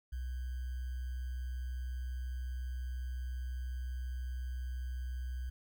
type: tone with sample-and-hold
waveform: sine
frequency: 62.8 Hz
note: B1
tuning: 30 cents sharp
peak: -36 dBFS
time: 0.12-5.5 s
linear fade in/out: 10 ms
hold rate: 1575 Hz
effects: none